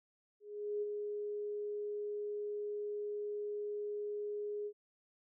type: tone with ADSR envelope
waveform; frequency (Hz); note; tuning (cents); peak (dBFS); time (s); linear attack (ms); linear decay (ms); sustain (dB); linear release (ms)
sine; 415.3; G#4; 0; -33; 0.4-4.73; 420; 26; -4; 67
effects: none